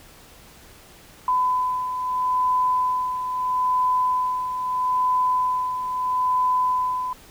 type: beating tone pair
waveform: sine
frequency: 1006 / 1006.77 Hz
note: B5 / B5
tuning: +32 / +33 cents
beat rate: 0.77 Hz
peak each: -28 / -20 dBFS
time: 1.28-7.13 s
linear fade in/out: 2 ms
effects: pink hiss -48 dBFS RMS until 7.3 s